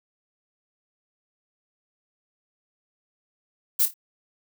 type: noise with echo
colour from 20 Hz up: violet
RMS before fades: -20 dBFS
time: 3.79-3.86 s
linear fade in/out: 10 ms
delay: 27 ms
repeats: 3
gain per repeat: -10 dB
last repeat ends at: 3.941 s
effects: none